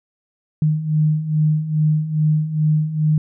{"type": "beating tone pair", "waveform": "sine", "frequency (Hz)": [152.2, 154.6], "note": ["D#3", "D#3"], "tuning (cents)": [-38, -11], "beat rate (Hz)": 2.4, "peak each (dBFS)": [-21, -16], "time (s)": [0.62, 3.18], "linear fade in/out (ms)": 2, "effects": []}